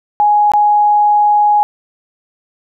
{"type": "tone with dropouts", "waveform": "sine", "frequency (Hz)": 833, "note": "G#5", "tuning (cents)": 5, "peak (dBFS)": -7, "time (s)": [0.2, 1.63], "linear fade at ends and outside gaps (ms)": 0, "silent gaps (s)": [0.518, 0.536], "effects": []}